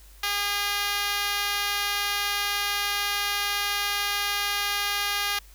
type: tone with high-pass filter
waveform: 5% pulse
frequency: 406.9 Hz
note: G#4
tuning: 35 cents flat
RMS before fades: -27 dBFS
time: 0.23-5.39 s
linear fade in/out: 5 ms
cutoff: 880 Hz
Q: 0.87
effects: added 50 Hz sine -48 dBFS peak until 5.54 s + white hiss -55 dBFS RMS until 5.54 s